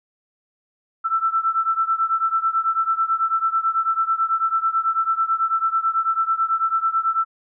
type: beating tone pair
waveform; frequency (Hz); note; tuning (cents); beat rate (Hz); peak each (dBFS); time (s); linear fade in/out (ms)
sine; 1327 / 1336.1; E6 / E6; +11 / +23; 9.1; -20 / -22; 1.04-7.25; 20
effects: none